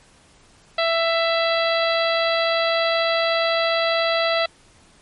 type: harmonic tone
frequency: 664 Hz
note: E5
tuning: 12 cents sharp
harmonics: 1 / 2 / 3 / 4 / 5 / 6 / 7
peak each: -20 / -25 / -26 / -29 / -29 / -28 / -32 dBFS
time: 0.78-4.46 s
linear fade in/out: 5 ms
effects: pink hiss -53 dBFS RMS until 5.01 s + MP3 48 kbps